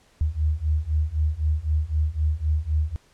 sine beating tone pair, 74.8 / 78.7 Hz, D2 / D#2, +32 / +20 cents, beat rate 3.9 Hz, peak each -24 / -23 dBFS, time 0.21-2.96 s, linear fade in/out 0 ms, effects pink hiss -59 dBFS RMS until 3.13 s + low-pass 9000 Hz 12 dB/octave

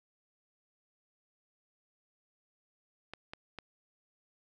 clicks, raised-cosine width 0.3 ms, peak -26 dBFS, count 3, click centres 3.136 / 3.335 / 3.587 s, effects none

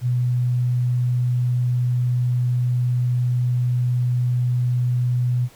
sine tone, 123.47 Hz, B2, in tune, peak -17 dBFS, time 0.01-5.49 s, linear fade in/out 50 ms, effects pink hiss -50 dBFS RMS until 5.55 s

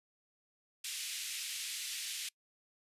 pink band-pass noise, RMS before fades -41 dBFS, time 0.84-2.29 s, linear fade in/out 5 ms, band 2400 to 12000 Hz, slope 24 dB/octave, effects noise-tail reverb RT60 0.1 s tail -25 dB re dry + resampled to 32000 Hz

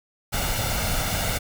pink noise with comb filter, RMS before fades -25 dBFS, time 0.32-1.39 s, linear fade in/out 20 ms, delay 1.4 ms, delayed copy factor +0.6, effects none

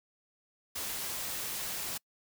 white noise, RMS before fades -37 dBFS, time 0.75-1.98 s, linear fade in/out 10 ms, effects noise-tail reverb RT60 0.1 s tail -26 dB re dry

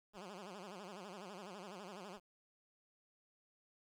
10% pulse tone with vibrato, 193 Hz, G3, 27 cents flat, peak -40 dBFS, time 0.13-2.2 s, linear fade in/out 50 ms, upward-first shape sine, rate 12 Hz, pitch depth 170 cents each way, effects low-pass 8000 Hz 12 dB/octave + 11-bit

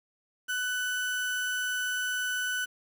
35% pulse tone, 1494 Hz, F#6, 16 cents sharp, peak -27 dBFS, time 0.48-2.66 s, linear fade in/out 20 ms, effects 9-bit

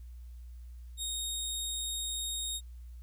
20% pulse tone, 3729 Hz, A#7, in tune, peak -28 dBFS, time 0.97-2.61 s, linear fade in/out 50 ms, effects added 60 Hz sine -44 dBFS peak until 3.02 s + white hiss -71 dBFS RMS until 3.02 s

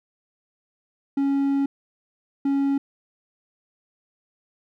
triangle tone bursts at uneven times, 277.2 Hz, C#4, in tune, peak -17 dBFS, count 2, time 1.17-1.66 / 2.45-2.78 s, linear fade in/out 5 ms, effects none

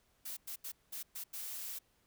blue noise bursts at uneven times, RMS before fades -43 dBFS, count 6, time 0.25-0.37 / 0.47-0.56 / 0.64-0.72 / 0.92-1.03 / 1.15-1.24 / 1.33-1.79 s, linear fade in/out 10 ms, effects pink hiss -73 dBFS RMS until 2.06 s

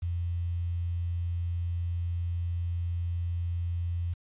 sine tone with quantisation, 86.3 Hz, F2, 20 cents flat, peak -28 dBFS, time 0.02-4.14 s, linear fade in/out 10 ms, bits 9, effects resampled to 8000 Hz

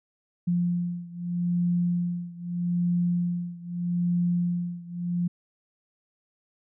sine beating tone pair, 174.61 / 175.41 Hz, F3 / F3, 0 / +8 cents, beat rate 0.8 Hz, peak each -26 / -28 dBFS, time 0.47-5.28 s, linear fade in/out 10 ms, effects none

